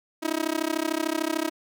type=tone with amplitude modulation; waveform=sawtooth; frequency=319.1 Hz; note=D#4; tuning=44 cents sharp; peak=-17 dBFS; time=0.22-1.5 s; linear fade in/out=20 ms; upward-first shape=sine; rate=33.4 Hz; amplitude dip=100%; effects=none